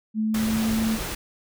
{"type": "tone with pitch glide", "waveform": "sine", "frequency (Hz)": [217.4, 221.8], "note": ["A3", "A3"], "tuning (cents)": [-21, 14], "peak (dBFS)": -21, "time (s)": [0.14, 0.99], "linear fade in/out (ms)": 50, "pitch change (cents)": 35, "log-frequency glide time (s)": [0.24, 0.64]}
{"type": "noise", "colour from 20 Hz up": "pink", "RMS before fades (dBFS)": -31, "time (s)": [0.34, 1.15], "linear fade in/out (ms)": 5}
{"effects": []}